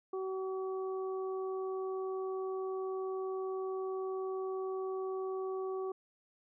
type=harmonic tone; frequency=379.1 Hz; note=F#4; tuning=42 cents sharp; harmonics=1 / 2 / 3; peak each=-35 / -47 / -46 dBFS; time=0.13-5.92 s; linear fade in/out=5 ms; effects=none